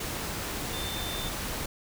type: tone in noise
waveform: sine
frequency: 3574 Hz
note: A7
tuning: 26 cents sharp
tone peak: -37 dBFS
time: 0.73-1.29 s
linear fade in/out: 5 ms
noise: pink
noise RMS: -34 dBFS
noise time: 0-1.66 s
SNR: -6 dB
effects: none

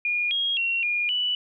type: tone with pitch steps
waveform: sine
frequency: 2431 / 3272 / 2738 / 2426 / 2963 Hz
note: D#7 / G#7 / F7 / D#7 / F#7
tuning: -41 / -26 / -35 / -44 / +2 cents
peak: -22 dBFS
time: 0.05-1.35 s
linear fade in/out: 2 ms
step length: 260 ms
effects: none

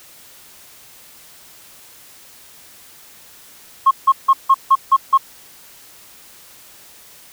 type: tone bursts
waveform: sine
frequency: 1080 Hz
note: C#6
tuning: 45 cents flat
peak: -6 dBFS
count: 7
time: 3.86-5.177 s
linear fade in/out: 10 ms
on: 51 ms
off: 160 ms
effects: tanh soft clip ceiling -2 dBFS + white hiss -44 dBFS RMS until 7.32 s

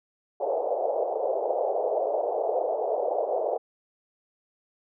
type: band-pass noise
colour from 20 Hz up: white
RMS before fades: -27 dBFS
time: 0.4-3.58 s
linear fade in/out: 10 ms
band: 430 to 720 Hz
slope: 48 dB/octave
effects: none

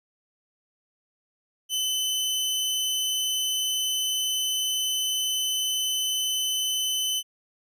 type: tone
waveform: sawtooth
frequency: 3034 Hz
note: F#7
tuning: 43 cents sharp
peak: -21 dBFS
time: 1.69-7.23 s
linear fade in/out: 50 ms
effects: resampled to 32000 Hz

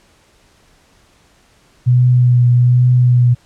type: tone with vibrato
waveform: sine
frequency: 123.47 Hz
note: B2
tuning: in tune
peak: -7 dBFS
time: 1.86-3.35 s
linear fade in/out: 20 ms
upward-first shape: triangle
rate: 1.2 Hz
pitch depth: 23 cents each way
effects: pink hiss -52 dBFS RMS until 3.45 s + low-pass 9000 Hz 12 dB/octave

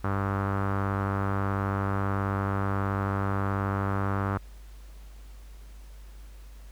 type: tone with low-pass filter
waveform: sawtooth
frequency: 98.5 Hz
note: G2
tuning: 9 cents sharp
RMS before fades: -28 dBFS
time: 0.04-4.38 s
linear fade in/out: 5 ms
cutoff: 1300 Hz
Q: 3.5
effects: added 50 Hz sine -43 dBFS peak until 6.71 s + pink hiss -58 dBFS RMS until 6.71 s

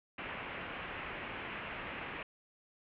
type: low-pass noise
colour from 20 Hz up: white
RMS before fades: -43 dBFS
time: 0.18-2.23 s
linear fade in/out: 5 ms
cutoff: 2800 Hz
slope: 48 dB/octave
effects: none

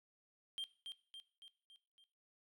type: tone with echo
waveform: triangle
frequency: 3177 Hz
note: G7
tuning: 23 cents sharp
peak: -38 dBFS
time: 0.58-0.64 s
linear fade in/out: 0 ms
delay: 280 ms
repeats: 5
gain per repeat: -5 dB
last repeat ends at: 2.04 s
effects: noise-tail reverb RT60 0.5 s tail -17 dB re dry

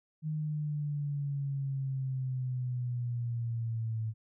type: exponential sweep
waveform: sine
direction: down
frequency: 155.5 to 110 Hz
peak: -31 dBFS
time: 0.22-4.14 s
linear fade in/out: 50 ms
effects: none

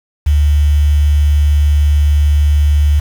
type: tone with quantisation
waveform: sine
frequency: 73.3 Hz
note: D2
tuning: 3 cents flat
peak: -7 dBFS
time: 0.26-3 s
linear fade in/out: 10 ms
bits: 5
effects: none

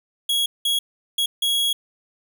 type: tone bursts at uneven times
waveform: 45% pulse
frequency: 3322 Hz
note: G#7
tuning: in tune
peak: -18 dBFS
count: 4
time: 0.29-0.46 / 0.65-0.79 / 1.18-1.26 / 1.42-1.73 s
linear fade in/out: 5 ms
effects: none

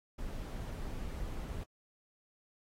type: noise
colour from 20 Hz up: brown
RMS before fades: -40 dBFS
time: 0.18-1.64 s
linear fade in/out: 10 ms
effects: AAC 48 kbps

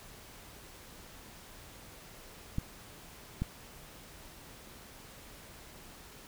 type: clicks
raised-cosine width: 5 ms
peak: -19 dBFS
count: 2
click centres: 2.584 / 3.42 s
effects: pink hiss -52 dBFS RMS until 6.27 s

